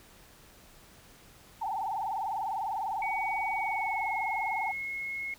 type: tone with vibrato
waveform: sine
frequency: 830.6 Hz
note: G#5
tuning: in tune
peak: -30 dBFS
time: 1.61-4.72 s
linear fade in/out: 10 ms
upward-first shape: sine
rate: 20 Hz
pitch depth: 180 cents each way
type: tone with pitch glide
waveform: sine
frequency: 2250 to 2170 Hz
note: C#7 to C#7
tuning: +25 to -37 cents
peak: -33 dBFS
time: 3.02-5.34 s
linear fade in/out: 2 ms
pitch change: -62 cents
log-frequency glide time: 3.55-4.14 s
effects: pink hiss -56 dBFS RMS until 5.38 s